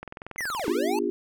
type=click train; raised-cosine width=0.5 ms; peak=-22 dBFS; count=14; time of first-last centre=0.03-0.643 s; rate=21.2 Hz
type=linear two-way sweep; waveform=square; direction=down then up; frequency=2120 to 286.7 to 907 Hz; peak=-29 dBFS; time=0.38-0.99 s; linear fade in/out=2 ms; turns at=0.68 s
type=chord; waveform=sine; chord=B diminished seventh; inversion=none; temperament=equal with one note detuned; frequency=246.9 / 293.7 / 349.2 / 404.9 Hz; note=B3 / D4 / F4 / Ab4; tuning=0 / 0 / 0 / -44 cents; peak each=-32 / -31 / -28 / -28 dBFS; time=0.68-1.1 s; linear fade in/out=0 ms
effects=none